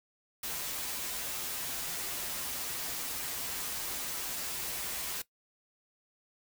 white noise with comb filter, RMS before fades -37 dBFS, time 0.43-5.22 s, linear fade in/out 5 ms, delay 9.5 ms, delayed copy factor -0.7, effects noise-tail reverb RT60 0.1 s tail -18 dB re dry

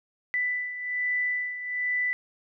sine beating tone pair, 1986 / 1987.2 Hz, B6 / B6, +9 / +10 cents, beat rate 1.2 Hz, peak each -27 / -33 dBFS, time 0.34-2.13 s, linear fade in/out 0 ms, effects none

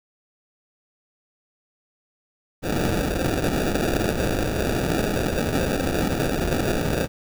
violet noise with sample-and-hold, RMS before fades -23 dBFS, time 2.62-7.08 s, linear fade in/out 50 ms, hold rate 1050 Hz, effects none

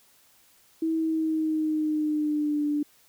sine tone with pitch glide, 323 to 294.5 Hz, E4 to D4, -35 to +5 cents, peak -23 dBFS, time 0.82-2.83 s, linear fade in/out 5 ms, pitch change -160 cents, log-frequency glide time 0.94-2.66 s, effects white hiss -60 dBFS RMS until 3.08 s

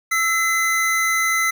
square tone pair together, 1325 / 2038 Hz, E6 / C7, +9 / -46 cents, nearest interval perfect fifth, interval 745 cents, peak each -23 / -19 dBFS, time 0.11-1.51 s, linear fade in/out 10 ms, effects none

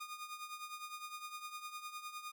sawtooth tone with tremolo, 1225 Hz, D#6, 27 cents flat, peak -38 dBFS, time 0-2.32 s, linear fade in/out 10 ms, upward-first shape triangle, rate 9.8 Hz, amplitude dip 75%, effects none

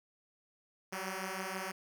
5% pulse beating tone pair, 186.6 / 192.8 Hz, F#3 / G3, +15 / -28 cents, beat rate 6.2 Hz, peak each -29 dBFS, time 0.92-1.72 s, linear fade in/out 10 ms, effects none

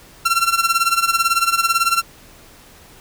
sawtooth tone with tremolo, 1360 Hz, F6, 46 cents flat, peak -8 dBFS, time 0.25-2.02 s, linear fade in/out 10 ms, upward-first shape sine, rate 18 Hz, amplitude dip 80%, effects pink hiss -45 dBFS RMS until 3 s

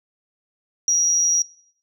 sine tone with amplitude modulation, 5730 Hz, F8, 44 cents sharp, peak -11 dBFS, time 0.88-1.42 s, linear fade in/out 2 ms, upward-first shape sine, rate 168 Hz, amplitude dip 65%, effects noise-tail reverb RT60 0.6 s tail -22 dB re dry + tanh soft clip ceiling -9 dBFS

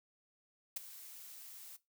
blue noise with ADSR envelope, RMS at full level -36 dBFS, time 0.76-1.77 s, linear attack 8 ms, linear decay 13 ms, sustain -16 dB, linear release 15 ms, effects noise-tail reverb RT60 0.2 s tail -17 dB re dry

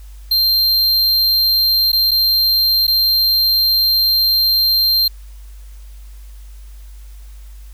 square tone with dropouts, 4168 Hz, C8, 7 cents flat, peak -12 dBFS, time 0.31-5.08 s, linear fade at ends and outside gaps 5 ms, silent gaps 1.919-1.929 / 2.11-2.114 / 2.869-2.878 s, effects added 50 Hz sine -33 dBFS peak until 7.73 s + white hiss -51 dBFS RMS until 7.73 s

